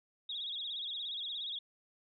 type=tone with vibrato; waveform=sine; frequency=3531 Hz; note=A7; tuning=5 cents sharp; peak=-37 dBFS; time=0.29-1.59 s; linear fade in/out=5 ms; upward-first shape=sine; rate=17 Hz; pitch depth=140 cents each way; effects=none